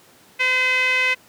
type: tone with band-pass filter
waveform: sawtooth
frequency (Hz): 511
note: C5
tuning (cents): -41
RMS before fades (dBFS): -19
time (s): 0.39-1.15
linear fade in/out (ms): 20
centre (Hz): 2300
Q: 8.8
effects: pink hiss -51 dBFS RMS until 1.28 s + high-pass 150 Hz 12 dB/octave